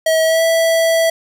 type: tone with pitch glide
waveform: square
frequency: 642 to 657 Hz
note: E5 to E5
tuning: -46 to -6 cents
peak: -12 dBFS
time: 0.06-1.1 s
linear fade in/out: 5 ms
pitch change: +40 cents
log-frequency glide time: 0.24-0.43 s
effects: none